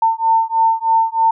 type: beating tone pair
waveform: sine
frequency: 900 / 903.2 Hz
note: A5 / A5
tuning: +39 / +45 cents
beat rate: 3.2 Hz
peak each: -15 / -15 dBFS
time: 0.02-1.31 s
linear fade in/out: 5 ms
effects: none